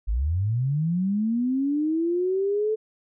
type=linear sweep; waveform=sine; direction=up; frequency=46.99 to 440 Hz; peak=-21 dBFS; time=0.07-2.76 s; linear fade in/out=20 ms; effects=none